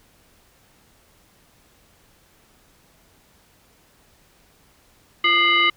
sine tone with frequency modulation, 2093 Hz, C7, in tune, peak -14 dBFS, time 5.24-5.7 s, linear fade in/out 5 ms, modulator 874 Hz, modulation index 1.2, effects pink hiss -57 dBFS RMS until 5.76 s

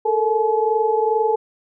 sine tone cluster, 433.8 / 456.2 / 856 Hz, A4 / A#4 / A5, -25 / -37 / -48 cents, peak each -20 dBFS, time 0.05-1.36 s, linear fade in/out 10 ms, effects none

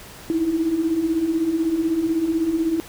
sine beating tone pair, 311.7 / 327.7 Hz, D#4 / E4, +3 / -10 cents, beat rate 16 Hz, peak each -26 / -19 dBFS, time 0.3-2.8 s, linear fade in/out 0 ms, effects pink hiss -41 dBFS RMS until 2.88 s

